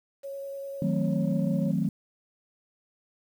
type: tone with vibrato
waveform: sine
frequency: 552 Hz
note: C#5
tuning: 7 cents flat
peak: -34 dBFS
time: 0.23-1.72 s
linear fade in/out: 20 ms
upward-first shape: sine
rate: 10 Hz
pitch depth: 10 cents each way
type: chord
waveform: sine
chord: D# diminished seventh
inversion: none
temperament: equal with one note detuned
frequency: 159.02 / 185 / 220 / 261.6 Hz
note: D#3 / F#3 / A3 / C4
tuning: +38 / 0 / 0 / 0 cents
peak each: -28 / -27 / -29 / -32 dBFS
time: 0.82-1.89 s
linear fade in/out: 2 ms
effects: tanh soft clip ceiling -15 dBFS + 9-bit